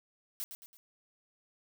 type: noise with echo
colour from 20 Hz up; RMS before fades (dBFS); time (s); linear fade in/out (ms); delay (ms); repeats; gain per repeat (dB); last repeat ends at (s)
blue; -38; 0.4-0.44; 0; 110; 3; -7; 0.77
effects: none